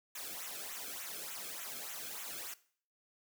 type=noise with flanger; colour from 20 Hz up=white; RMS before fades=-44 dBFS; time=0.15-2.54 s; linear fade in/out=5 ms; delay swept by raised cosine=0.2 to 1.08 ms; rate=3.4 Hz; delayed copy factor=-0.8; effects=noise-tail reverb RT60 0.5 s tail -18 dB re dry